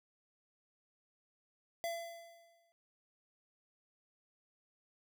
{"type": "tone with exponential decay", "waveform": "square", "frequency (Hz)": 676, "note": "E5", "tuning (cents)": 43, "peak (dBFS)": -35, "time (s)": [1.84, 2.72], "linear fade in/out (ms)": 0, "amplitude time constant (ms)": 190, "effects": []}